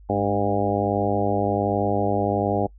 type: harmonic tone with a mistuned harmonic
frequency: 101.3 Hz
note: G#2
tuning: 43 cents flat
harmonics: 1 / 2 / 3 / 4 / 5 / 6 / 7 / 8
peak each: -28 / -28 / -28 / -28 / -28 / -28 / -28 / -28 dBFS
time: 0.09-2.67 s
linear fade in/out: 10 ms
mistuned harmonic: 2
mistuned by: +50 cents
effects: noise-tail reverb RT60 0.1 s tail -25 dB re dry + added 50 Hz sine -44 dBFS peak until 2.78 s